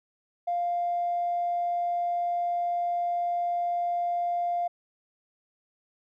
triangle tone with tanh clipping, 699 Hz, F5, 1 cent sharp, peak -25 dBFS, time 0.47-4.68 s, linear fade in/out 10 ms, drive 4 dB, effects none

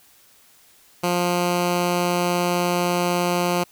10% pulse tone, 176.3 Hz, F3, 17 cents sharp, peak -11 dBFS, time 1.03-3.64 s, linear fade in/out 10 ms, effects white hiss -54 dBFS RMS until 3.71 s

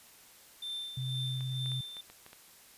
triangle tone with tremolo, 3567 Hz, A7, 23 cents sharp, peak -34 dBFS, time 0.62-2.01 s, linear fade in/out 5 ms, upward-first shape sine, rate 2.1 Hz, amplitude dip 60%
sine tone with vibrato, 129.1 Hz, C3, 23 cents flat, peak -33 dBFS, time 0.97-1.81 s, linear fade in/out 5 ms, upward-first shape square, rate 19 Hz, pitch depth 15 cents each way
clicks, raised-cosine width 0.3 ms, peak -34 dBFS, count 7, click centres 1.408 / 1.66 / 1.718 / 1.968 / 2.1 / 2.264 / 2.331 s
effects white hiss -57 dBFS RMS until 2.77 s + resampled to 32000 Hz

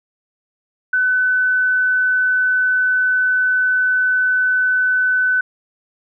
sine tone, 1506 Hz, F#6, 30 cents sharp, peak -13 dBFS, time 0.93-5.41 s, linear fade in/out 5 ms, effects none

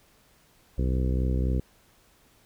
harmonic tone, 63.8 Hz, C2, 43 cents flat, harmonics 1 / 2 / 3 / 4 / 5 / 6 / 7 / 8, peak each -24 / -30 / -34 / -36 / -38 / -40 / -41 / -42 dBFS, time 0.78-1.6 s, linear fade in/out 5 ms, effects pink hiss -61 dBFS RMS until 2.45 s

